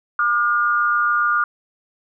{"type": "tone pair together", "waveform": "sine", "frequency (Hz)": [1201, 1428.2], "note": ["D6", "F6"], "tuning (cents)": [38, 38], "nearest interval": "minor third", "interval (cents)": 300, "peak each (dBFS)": -18, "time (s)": [0.19, 1.44], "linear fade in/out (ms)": 2, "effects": []}